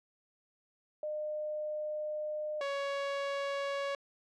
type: tone pair in turn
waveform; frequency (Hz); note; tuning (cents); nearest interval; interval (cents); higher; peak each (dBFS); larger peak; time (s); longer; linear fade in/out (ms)
sine / sawtooth; 607 / 558.8; D#5 / C#5; -43 / +14; minor second; 143; first; -34 / -29; second; 1.03-2.61 / 2.61-3.95; first; 2
effects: low-pass 4000 Hz 12 dB/octave